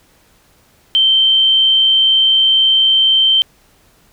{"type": "tone", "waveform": "sine", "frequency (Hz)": 3119, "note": "G7", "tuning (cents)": -9, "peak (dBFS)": -8, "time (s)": [0.95, 3.42], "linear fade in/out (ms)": 0, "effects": ["pink hiss -52 dBFS RMS until 4.12 s"]}